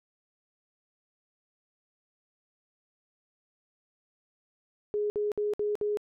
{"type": "tone bursts", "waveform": "sine", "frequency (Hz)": 416.9, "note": "G#4", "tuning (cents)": 7, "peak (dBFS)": -26, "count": 5, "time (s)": [4.94, 5.972], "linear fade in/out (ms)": 0, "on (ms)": 160, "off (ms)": 58, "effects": []}